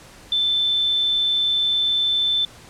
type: tone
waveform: sine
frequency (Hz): 3533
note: A7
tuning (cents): +6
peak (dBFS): -17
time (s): 0.32-2.45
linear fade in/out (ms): 2
effects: pink hiss -45 dBFS RMS until 2.69 s + low-pass 10000 Hz 12 dB/octave